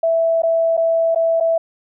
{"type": "tone with dropouts", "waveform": "sine", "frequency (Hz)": 659.3, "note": "E5", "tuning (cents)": 0, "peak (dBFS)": -13, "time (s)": [0.03, 1.58], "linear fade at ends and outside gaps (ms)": 5, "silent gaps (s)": [[0.421, 0.433], [0.769, 0.775], [1.148, 1.158], [1.401, 1.407]], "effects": []}